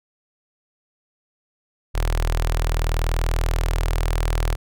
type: tone with notch filter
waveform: sawtooth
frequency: 40.39 Hz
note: E1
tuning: 35 cents flat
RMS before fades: -21 dBFS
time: 1.94-4.56 s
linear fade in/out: 20 ms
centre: 220 Hz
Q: 0.62
effects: none